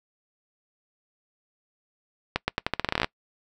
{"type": "accelerating click train", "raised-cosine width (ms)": 0.3, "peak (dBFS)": -7, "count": 15, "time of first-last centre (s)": [2.36, 3.045], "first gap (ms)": 120, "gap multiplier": 0.84, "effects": ["noise-tail reverb RT60 0.1 s tail -24 dB re dry"]}